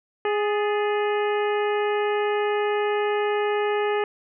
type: harmonic tone with a mistuned harmonic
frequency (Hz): 415.3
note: G#4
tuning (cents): 0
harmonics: 1 / 2 / 3 / 4 / 5 / 6 / 7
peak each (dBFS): -22 / -28 / -32 / -34 / -36 / -38 / -39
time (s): 0.25-4.04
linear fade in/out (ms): 2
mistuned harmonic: 4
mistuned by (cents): +76
effects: none